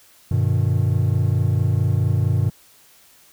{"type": "chord", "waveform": "triangle", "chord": "G augmented", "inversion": "none", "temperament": "just", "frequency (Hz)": [98, 122.5, 153.12], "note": ["G2", "B2", "D#3"], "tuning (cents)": [0, -14, -27], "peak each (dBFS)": [-17, -18, -22], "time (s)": [0.31, 2.5], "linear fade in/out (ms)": 5, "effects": ["white hiss -52 dBFS RMS until 3.32 s"]}